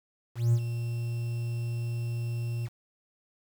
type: tone with ADSR envelope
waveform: triangle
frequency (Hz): 117.8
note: A#2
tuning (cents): +19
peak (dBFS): -16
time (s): 0.35-2.69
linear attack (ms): 180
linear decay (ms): 62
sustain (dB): -11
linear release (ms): 39
effects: tanh soft clip ceiling -13 dBFS + 8-bit